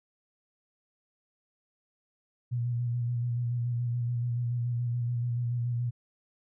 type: tone with vibrato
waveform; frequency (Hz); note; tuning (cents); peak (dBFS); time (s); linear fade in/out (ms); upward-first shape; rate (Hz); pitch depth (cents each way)
sine; 120.3; B2; -45; -27; 2.51-5.91; 20; square; 7; 25
effects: none